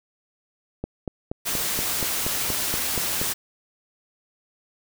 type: click train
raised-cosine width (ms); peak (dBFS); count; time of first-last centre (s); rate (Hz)
2; -15; 11; 0.84-3.215; 4.21
type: noise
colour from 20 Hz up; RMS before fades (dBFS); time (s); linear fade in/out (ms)
white; -26; 1.45-3.34; 20
effects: none